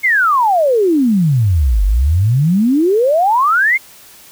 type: exponential two-way sweep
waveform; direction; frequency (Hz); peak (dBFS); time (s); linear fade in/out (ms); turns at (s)
sine; down then up; 2200 to 46.25 to 2200; -9; 0.03-3.78; 20; 1.84
effects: white hiss -41 dBFS RMS until 4.31 s